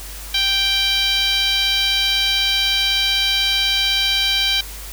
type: tone with band-pass filter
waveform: 10% pulse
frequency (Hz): 784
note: G5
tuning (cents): 0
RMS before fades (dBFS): -18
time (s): 0.34-4.61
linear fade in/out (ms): 5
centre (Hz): 3600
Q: 2.2
effects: added 50 Hz sine -33 dBFS peak until 4.92 s + white hiss -35 dBFS RMS until 4.92 s